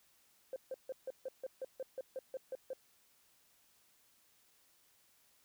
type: tone bursts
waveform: sine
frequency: 523.3 Hz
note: C5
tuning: in tune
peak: -37 dBFS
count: 13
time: 0.53-2.733 s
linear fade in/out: 2 ms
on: 31 ms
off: 150 ms
effects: tanh soft clip ceiling -34 dBFS + white hiss -70 dBFS RMS until 5.44 s